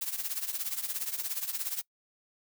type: noise with tremolo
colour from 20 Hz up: blue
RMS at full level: -31 dBFS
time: 0.01-1.82 s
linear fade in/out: 10 ms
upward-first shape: triangle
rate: 17 Hz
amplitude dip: 85%
effects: noise-tail reverb RT60 0.1 s tail -23 dB re dry